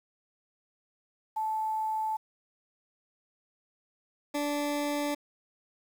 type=tone pair in turn; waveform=sine / 20% pulse; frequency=873 / 291.3 Hz; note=A5 / D4; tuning=-14 / -14 cents; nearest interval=octave + perfect fifth; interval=1900 cents; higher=first; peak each=-28 / -24 dBFS; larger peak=second; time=1.36-2.17 / 4.34-5.15 s; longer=neither; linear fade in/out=10 ms; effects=9-bit